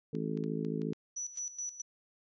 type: harmonic tone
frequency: 54.1 Hz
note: A1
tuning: 29 cents flat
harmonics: 3 / 4 / 5 / 6 / 7 / 8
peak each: -37 / -38 / -39 / -44 / -43 / -40 dBFS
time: 0.13-0.93 s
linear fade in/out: 5 ms
type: clicks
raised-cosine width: 0.2 ms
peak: -36 dBFS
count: 6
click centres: 0.152 / 0.374 / 0.439 / 0.649 / 0.818 / 0.933 s
type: tone with tremolo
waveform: sine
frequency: 5920 Hz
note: F#8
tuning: in tune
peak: -35 dBFS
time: 1.16-1.82 s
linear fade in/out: 10 ms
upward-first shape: square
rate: 4.7 Hz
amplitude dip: 75%
type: noise with exponential growth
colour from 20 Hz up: blue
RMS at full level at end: -45 dBFS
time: 1.29-1.39 s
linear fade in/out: 2 ms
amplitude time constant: 20 ms
effects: resampled to 16000 Hz